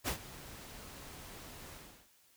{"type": "noise with ADSR envelope", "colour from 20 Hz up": "pink", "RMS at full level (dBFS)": -33, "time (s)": [0.04, 2.09], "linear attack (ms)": 39, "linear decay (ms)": 91, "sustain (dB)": -17, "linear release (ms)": 370, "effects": ["white hiss -67 dBFS RMS until 2.36 s"]}